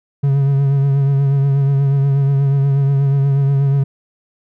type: tone with vibrato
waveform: triangle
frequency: 138.59 Hz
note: C#3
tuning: in tune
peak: -9 dBFS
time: 0.23-3.84 s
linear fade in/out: 10 ms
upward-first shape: triangle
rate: 8.3 Hz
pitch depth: 39 cents each way
effects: none